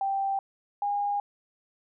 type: tone pair in turn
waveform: sine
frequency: 784 / 814.3 Hz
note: G5 / G#5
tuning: 0 / -34 cents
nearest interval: minor second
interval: 66 cents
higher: second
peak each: -25 dBFS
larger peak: neither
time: 0.01-0.39 / 0.82-1.2 s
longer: neither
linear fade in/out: 2 ms
effects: none